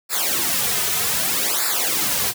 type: noise with flanger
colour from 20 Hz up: white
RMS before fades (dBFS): -21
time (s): 0.09-2.34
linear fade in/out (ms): 50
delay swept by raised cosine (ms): 0.32 to 3.72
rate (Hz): 0.64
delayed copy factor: -0.95
effects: none